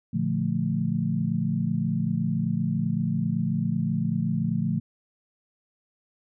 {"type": "chord", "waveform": "sine", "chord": "Bb major seventh", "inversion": "none", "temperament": "equal", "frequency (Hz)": [116.54, 146.83, 174.61, 220], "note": ["Bb2", "D3", "F3", "A3"], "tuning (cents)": [0, 0, 0, 0], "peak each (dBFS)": [-31, -29, -27, -28], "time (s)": [0.13, 4.8], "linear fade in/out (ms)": 10, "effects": []}